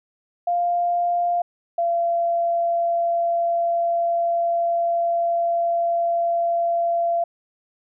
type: tone pair in turn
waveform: sine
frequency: 698.5 / 682.9 Hz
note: F5 / F5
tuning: 0 / -39 cents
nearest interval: unison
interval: 39 cents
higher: first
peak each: -18 dBFS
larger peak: neither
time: 0.47-1.42 / 1.78-7.24 s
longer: second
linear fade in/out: 5 ms
effects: none